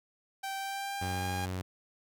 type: tone with pitch glide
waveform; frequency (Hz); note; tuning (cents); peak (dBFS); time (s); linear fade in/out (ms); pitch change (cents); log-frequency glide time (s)
sawtooth; 779 to 811.1; G5 to G#5; -11 to -41; -31; 0.43-1.46; 10; +70; 0.56-1.31
type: tone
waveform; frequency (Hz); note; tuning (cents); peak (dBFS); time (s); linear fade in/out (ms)
sawtooth; 92.5; F#2; 0; -30; 1.01-1.62; 10
effects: none